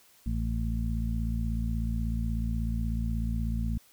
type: harmonic tone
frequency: 56.4 Hz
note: A1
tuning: 44 cents sharp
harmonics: 1 / 2 / 3 / 4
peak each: -29 / -34 / -38 / -35 dBFS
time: 0.26-3.78 s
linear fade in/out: 5 ms
effects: white hiss -60 dBFS RMS until 3.92 s